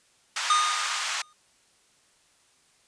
pink band-pass noise, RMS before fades -30 dBFS, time 0.36-1.22 s, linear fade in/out 5 ms, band 1000 to 8000 Hz, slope 24 dB/octave
square tone with exponential decay, 1228 Hz, D#6, 23 cents flat, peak -18 dBFS, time 0.5-1.33 s, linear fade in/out 2 ms, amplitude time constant 180 ms
effects white hiss -63 dBFS RMS until 2.87 s + resampled to 22050 Hz

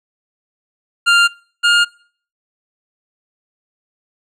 25% pulse tone pair in turn, 1396.9 / 1414.8 Hz, F6 / F6, 0 / +22 cents, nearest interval unison, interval 22 cents, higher second, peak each -5 / -6 dBFS, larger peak first, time 1.06-1.28 / 1.63-1.85 s, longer neither, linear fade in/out 20 ms, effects noise-tail reverb RT60 0.5 s tail -24 dB re dry + low-pass 7000 Hz 12 dB/octave

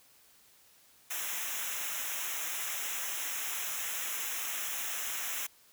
white noise with comb filter, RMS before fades -36 dBFS, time 1.1-5.47 s, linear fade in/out 10 ms, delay 0.22 ms, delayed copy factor -0.95, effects white hiss -62 dBFS RMS until 5.72 s

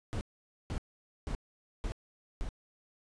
brown noise bursts, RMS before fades -35 dBFS, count 5, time 0.13-2.49 s, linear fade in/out 0 ms, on 80 ms, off 490 ms, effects resampled to 22050 Hz

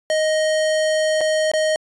square tone with dropouts, 624 Hz, D#5, 5 cents sharp, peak -17 dBFS, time 0.1-1.76 s, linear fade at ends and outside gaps 1 ms, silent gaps 1.208-1.212 / 1.516-1.536 s, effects resampled to 22050 Hz

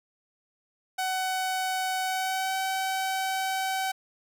sawtooth tone with pitch glide, 750 to 763.1 Hz, F#5 to G5, +23 to -47 cents, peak -23 dBFS, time 0.98-3.92 s, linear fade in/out 10 ms, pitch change +30 cents, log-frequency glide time 2.05-2.55 s, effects none

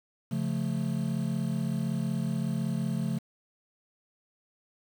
triangle chord, Db augmented, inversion none, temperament equal, 138.59 / 174.61 / 220 Hz, Db3 / F3 / A3, 0 / 0 / 0 cents, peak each -30 dBFS, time 0.31-3.19 s, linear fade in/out 10 ms, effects 8-bit

